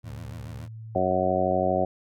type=tone with vibrato; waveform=20% pulse; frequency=74.8 Hz; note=D2; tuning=32 cents sharp; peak=-34 dBFS; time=0.03-0.69 s; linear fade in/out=50 ms; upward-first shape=sine; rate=7 Hz; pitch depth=250 cents each way
type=tone with pitch glide; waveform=sine; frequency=110 to 111.21 Hz; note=A2 to A2; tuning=0 to +19 cents; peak=-37 dBFS; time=0.04-0.98 s; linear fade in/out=0 ms; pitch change=+19 cents; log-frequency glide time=0.18-0.66 s
type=harmonic tone; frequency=92.5 Hz; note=F#2; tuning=in tune; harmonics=1 / 2 / 3 / 4 / 5 / 6 / 7 / 8; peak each=-34 / -31 / -33 / -30 / -35 / -27 / -27 / -27 dBFS; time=0.95-1.85 s; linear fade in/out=5 ms
effects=none